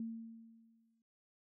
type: tone with exponential decay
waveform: sine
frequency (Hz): 227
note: A#3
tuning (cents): -46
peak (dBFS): -37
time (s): 0-1.02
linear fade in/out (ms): 2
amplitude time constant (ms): 220
effects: none

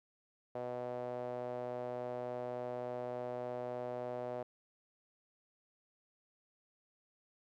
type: tone with band-pass filter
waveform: sawtooth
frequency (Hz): 123.47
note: B2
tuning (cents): 0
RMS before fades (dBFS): -41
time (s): 0.55-4.43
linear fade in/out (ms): 5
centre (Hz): 600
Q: 3.6
effects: none

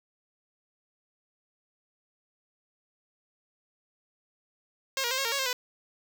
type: tone with pitch steps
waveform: 5% pulse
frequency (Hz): 536 / 475.9 / 523 / 544 / 461.8 / 555 / 530 / 497.8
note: C5 / A#4 / C5 / C#5 / A#4 / C#5 / C5 / B4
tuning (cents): +42 / +36 / -1 / -33 / -16 / +2 / +22 / +14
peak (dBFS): -16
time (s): 4.97-5.53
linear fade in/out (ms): 2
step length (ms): 70
effects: none

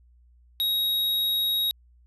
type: tone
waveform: square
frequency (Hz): 3793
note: A#7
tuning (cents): +29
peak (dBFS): -23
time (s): 0.6-1.71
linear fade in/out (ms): 0
effects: added 60 Hz sine -54 dBFS peak until 2.06 s + resampled to 32000 Hz

